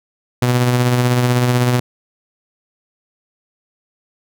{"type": "tone with tremolo", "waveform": "sawtooth", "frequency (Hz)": 123.47, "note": "B2", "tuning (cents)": 0, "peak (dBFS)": -7, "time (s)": [0.42, 1.8], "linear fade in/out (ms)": 5, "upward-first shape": "sine", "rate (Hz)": 16, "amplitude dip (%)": 35, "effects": []}